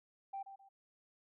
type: tone with echo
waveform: sine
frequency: 784 Hz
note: G5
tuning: in tune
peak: -39 dBFS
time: 0.33-0.43 s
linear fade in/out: 10 ms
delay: 130 ms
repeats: 2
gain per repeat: -10 dB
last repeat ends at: 0.69 s
effects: tanh soft clip ceiling -35 dBFS